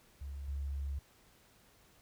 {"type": "tone with level steps", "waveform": "sine", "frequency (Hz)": 69.7, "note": "C#2", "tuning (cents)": 10, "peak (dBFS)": [-40, -35], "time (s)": [0.21, 0.99], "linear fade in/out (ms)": 5, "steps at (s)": 0.48, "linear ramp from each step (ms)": 5, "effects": ["pink hiss -65 dBFS RMS until 2.01 s"]}